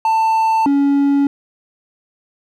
triangle tone pair in turn, 890 / 281.1 Hz, A5 / C#4, +20 / +24 cents, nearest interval octave + minor sixth, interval 1996 cents, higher first, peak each -10 / -9 dBFS, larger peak second, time 0.05-0.66 / 0.66-1.27 s, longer neither, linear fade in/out 2 ms, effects none

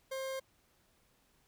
40% pulse tone, 531 Hz, C5, 25 cents sharp, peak -36 dBFS, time 0.11-0.4 s, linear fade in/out 10 ms, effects pink hiss -71 dBFS RMS until 1.47 s

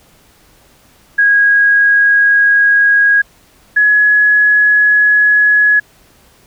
sine tone pair in turn, 1646 / 1686.4 Hz, G#6 / G#6, -16 / +26 cents, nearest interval unison, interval 42 cents, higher second, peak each -6 dBFS, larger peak neither, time 1.18-3.22 / 3.76-5.8 s, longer neither, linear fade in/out 10 ms, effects pink hiss -48 dBFS RMS until 6.46 s

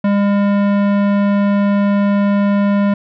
sine tone with tanh clipping, 201.8 Hz, G#3, 49 cents flat, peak -13 dBFS, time 0.04-2.94 s, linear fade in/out 5 ms, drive 18 dB, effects none

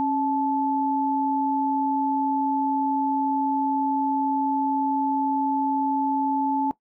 sine tone pair together, 273.4 / 869 Hz, C#4 / A5, -24 / -22 cents, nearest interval octave + minor sixth, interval 2002 cents, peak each -24 / -23 dBFS, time 0-6.71 s, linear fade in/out 0 ms, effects noise-tail reverb RT60 0.1 s tail -18 dB re dry

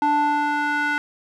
square tone with band-pass filter sweep, 293.7 Hz, D4, in tune, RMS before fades -21 dBFS, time 0.02-0.98 s, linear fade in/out 0 ms, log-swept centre 820 to 1600 Hz, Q 2.7, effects none

